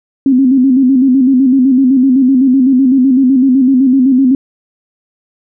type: tone with vibrato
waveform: sine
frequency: 261.6 Hz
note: C4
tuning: in tune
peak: -5 dBFS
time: 0.26-4.35 s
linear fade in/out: 2 ms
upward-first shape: square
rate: 7.9 Hz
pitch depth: 69 cents each way
effects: none